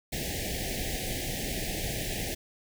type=band-stop noise; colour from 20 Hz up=pink; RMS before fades=-33 dBFS; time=0.12-2.35 s; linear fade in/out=10 ms; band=800 to 1700 Hz; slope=96 dB/octave; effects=none